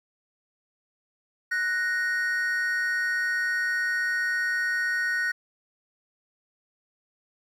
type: tone pair together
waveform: triangle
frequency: 1480 / 1864.7 Hz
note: F#6 / A#6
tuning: 0 / 0 cents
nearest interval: major third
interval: 400 cents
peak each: -25 dBFS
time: 1.51-5.32 s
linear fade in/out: 10 ms
effects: 10-bit